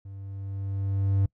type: tone with level ramp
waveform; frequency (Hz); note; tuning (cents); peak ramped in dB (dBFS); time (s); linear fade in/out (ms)
triangle; 98; G2; 0; -37 to -17; 0.05-1.26; 5
effects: noise-tail reverb RT60 0.1 s tail -24 dB re dry

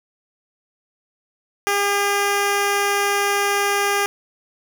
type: tone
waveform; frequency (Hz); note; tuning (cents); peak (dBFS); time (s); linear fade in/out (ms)
10% pulse; 403.7; G#4; -49; -9; 1.67-4.06; 0
effects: none

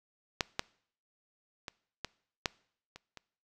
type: clicks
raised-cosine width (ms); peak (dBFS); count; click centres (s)
0.2; -10 / -12 / -22 / -18 / -11 / -29 / -29; 7; 0.408 / 0.594 / 1.682 / 2.047 / 2.458 / 2.96 / 3.173
effects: noise-tail reverb RT60 0.6 s tail -23 dB re dry

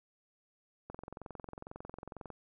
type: click train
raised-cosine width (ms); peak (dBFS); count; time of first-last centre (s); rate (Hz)
1; -30; 32; 0.9-2.303; 22.1
effects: none

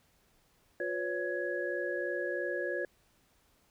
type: tone cluster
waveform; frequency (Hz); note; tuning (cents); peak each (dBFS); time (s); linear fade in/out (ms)
sine; 355.9 / 502 / 565 / 1672; F4 / B4 / C#5 / G#6; +33 / +28 / +33 / +11; -37 / -38 / -37 / -37; 0.8-2.85; 2
effects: pink hiss -69 dBFS RMS until 3.7 s

